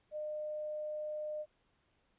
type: tone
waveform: sine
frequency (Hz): 607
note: D#5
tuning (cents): -43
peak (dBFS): -37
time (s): 0.11-1.46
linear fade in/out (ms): 50
effects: pink hiss -75 dBFS RMS until 2.18 s + resampled to 8000 Hz